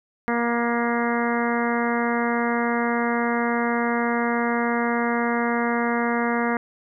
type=harmonic tone with a mistuned harmonic; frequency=236.5 Hz; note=A#3; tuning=25 cents sharp; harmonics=1 / 2 / 3 / 4 / 5 / 6 / 7 / 8 / 9; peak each=-24 / -27 / -29 / -30 / -31 / -32 / -32 / -33 / -34 dBFS; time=0.28-6.57 s; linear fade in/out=0 ms; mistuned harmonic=9; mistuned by=-30 cents; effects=none